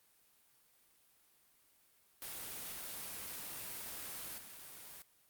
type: noise with level steps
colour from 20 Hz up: white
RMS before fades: -45 / -52 dBFS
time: 2.22-5.02 s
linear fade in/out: 0 ms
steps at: 4.38 s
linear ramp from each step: 2 ms
effects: white hiss -70 dBFS RMS until 5.29 s + Opus 32 kbps